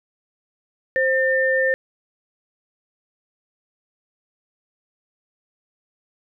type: tone pair together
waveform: sine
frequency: 525 / 1801.9 Hz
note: C5 / A6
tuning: +6 / +41 cents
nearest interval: octave + major sixth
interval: 2135 cents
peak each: -19 dBFS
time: 0.96-1.74 s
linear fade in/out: 0 ms
effects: none